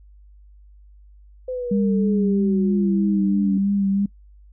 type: exponential sweep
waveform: sine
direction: down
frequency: 514 to 277.7 Hz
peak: -24 dBFS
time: 1.48-3.58 s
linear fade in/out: 5 ms
type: tone with vibrato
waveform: sine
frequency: 198.4 Hz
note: G3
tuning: 21 cents sharp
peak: -17 dBFS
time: 1.71-4.06 s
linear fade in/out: 5 ms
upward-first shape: sine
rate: 3.1 Hz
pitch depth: 26 cents each way
effects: noise-tail reverb RT60 0.1 s tail -23 dB re dry + added 50 Hz sine -45 dBFS peak until 4.52 s

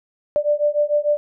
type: beating tone pair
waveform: sine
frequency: 587.3 / 594 Hz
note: D5 / D5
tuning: 0 / +20 cents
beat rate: 6.7 Hz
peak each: -19 dBFS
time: 0.36-1.17 s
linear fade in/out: 0 ms
effects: none

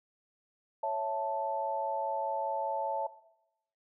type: chord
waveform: sine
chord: A major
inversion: first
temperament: equal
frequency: 554.4 / 659.3 / 880 Hz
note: C#5 / E5 / A5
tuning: 0 / 0 / 0 cents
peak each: -36 / -35 / -32 dBFS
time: 0.83-3.07 s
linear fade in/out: 5 ms
effects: noise-tail reverb RT60 0.8 s tail -17 dB re dry

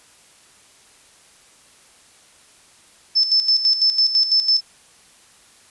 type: tone with tremolo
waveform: sine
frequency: 5270 Hz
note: E8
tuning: 1 cent flat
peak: -12 dBFS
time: 3.15-4.61 s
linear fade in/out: 20 ms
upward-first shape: square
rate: 6 Hz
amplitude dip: 65%
effects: white hiss -51 dBFS RMS until 5.7 s + resampled to 24000 Hz

